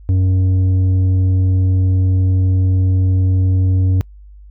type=tone with tanh clipping; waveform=sine; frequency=93.2 Hz; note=F#2; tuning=13 cents sharp; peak=-12 dBFS; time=0.09-4.01 s; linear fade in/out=0 ms; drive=7 dB; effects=noise-tail reverb RT60 0.1 s tail -26 dB re dry + added 50 Hz sine -36 dBFS peak until 4.5 s